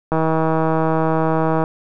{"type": "click train", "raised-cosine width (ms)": 1, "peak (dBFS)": -5, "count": 244, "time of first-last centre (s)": [0.12, 1.639], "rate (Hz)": 160, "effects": []}